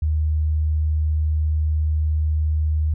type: tone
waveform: sine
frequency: 77.1 Hz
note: D#2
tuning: 15 cents flat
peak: -17 dBFS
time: 0.02-2.94 s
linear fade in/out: 5 ms
effects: none